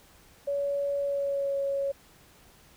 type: tone with pitch glide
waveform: sine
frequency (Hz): 565 to 554.3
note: C#5 to C#5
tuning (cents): +33 to 0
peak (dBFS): -26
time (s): 0.47-1.92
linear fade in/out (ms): 10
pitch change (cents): -33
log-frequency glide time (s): 0.97-1.57
effects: pink hiss -57 dBFS RMS until 2.76 s